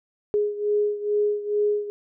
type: beating tone pair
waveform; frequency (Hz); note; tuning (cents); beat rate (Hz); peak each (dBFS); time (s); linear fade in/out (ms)
sine; 415.3 / 417.6; G#4 / G#4; 0 / +10; 2.3; -22 / -26; 0.34-1.9; 0
effects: none